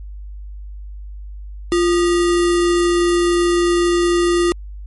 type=tone with sample-and-hold; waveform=sine; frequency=347.3 Hz; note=F4; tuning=10 cents flat; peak=-12 dBFS; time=1.72-4.52 s; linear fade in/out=0 ms; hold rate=1575 Hz; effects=added 50 Hz sine -29 dBFS peak until 4.86 s + MP3 48 kbps